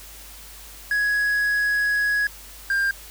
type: tone pair in turn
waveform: triangle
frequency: 1670 / 1596.1 Hz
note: G#6 / G6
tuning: +9 / +31 cents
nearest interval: minor second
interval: 78 cents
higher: first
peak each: -17 / -17 dBFS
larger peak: neither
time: 0.91-2.27 / 2.7-2.91 s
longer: first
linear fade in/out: 2 ms
effects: added 50 Hz sine -45 dBFS peak until 3.1 s + white hiss -43 dBFS RMS until 3.1 s